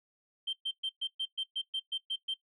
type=tone bursts; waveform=sine; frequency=3136 Hz; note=G7; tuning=in tune; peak=-29 dBFS; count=11; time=0.47-2.341 s; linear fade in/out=10 ms; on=61 ms; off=120 ms; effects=noise-tail reverb RT60 0.1 s tail -17 dB re dry + tanh soft clip ceiling -28 dBFS